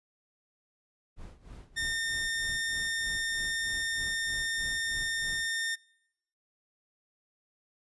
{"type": "noise with tremolo", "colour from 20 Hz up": "brown", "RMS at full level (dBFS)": -44, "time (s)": [1.16, 5.51], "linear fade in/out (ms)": 50, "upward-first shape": "sine", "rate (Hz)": 3.2, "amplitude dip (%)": 85}
{"type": "tone", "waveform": "sawtooth", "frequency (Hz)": 1819, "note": "A#6", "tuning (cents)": -43, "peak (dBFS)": -26, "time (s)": [1.76, 5.76], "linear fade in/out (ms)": 20}
{"effects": ["noise-tail reverb RT60 0.9 s tail -26 dB re dry", "resampled to 24000 Hz"]}